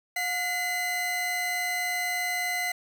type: tone pair together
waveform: 40% pulse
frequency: 719.8 / 2036 Hz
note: F#5 / C7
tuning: -48 / -48 cents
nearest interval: octave + tritone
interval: 1800 cents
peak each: -32 / -27 dBFS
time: 0.16-2.72 s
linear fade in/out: 5 ms
effects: none